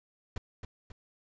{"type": "noise with echo", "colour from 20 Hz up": "brown", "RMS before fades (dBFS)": -35, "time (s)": [0.36, 0.38], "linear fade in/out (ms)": 2, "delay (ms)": 270, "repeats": 2, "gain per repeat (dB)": -6, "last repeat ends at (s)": 0.92, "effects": ["resampled to 16000 Hz"]}